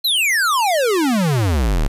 square exponential sweep, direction down, 4227 to 32.15 Hz, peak -15 dBFS, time 0.04-1.88 s, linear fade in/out 10 ms, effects resampled to 32000 Hz + 8-bit

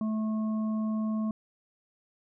harmonic tone, 217.5 Hz, A3, 20 cents flat, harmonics 1 / 3 / 5, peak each -27 / -43 / -44 dBFS, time 0.01-1.31 s, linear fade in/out 2 ms, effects none

